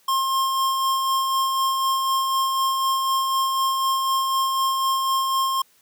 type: tone with tremolo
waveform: square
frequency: 1066 Hz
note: C6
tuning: 32 cents sharp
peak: -19 dBFS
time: 0.08-5.62 s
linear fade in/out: 5 ms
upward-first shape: sine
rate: 4 Hz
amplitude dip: 30%
effects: white hiss -59 dBFS RMS until 5.81 s + high-pass 80 Hz 12 dB/octave